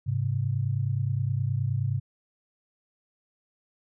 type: tone pair together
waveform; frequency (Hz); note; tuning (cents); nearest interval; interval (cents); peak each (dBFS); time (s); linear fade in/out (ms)
sine; 103.83 / 133.4; G#2 / C3; 0 / +34; major third; 434; -27; 0.06-2; 20
effects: none